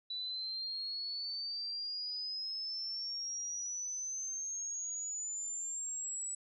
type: exponential sweep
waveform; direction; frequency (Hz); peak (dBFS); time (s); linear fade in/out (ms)
sine; up; 3951 to 7902; -37; 0.1-6.35; 5
effects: none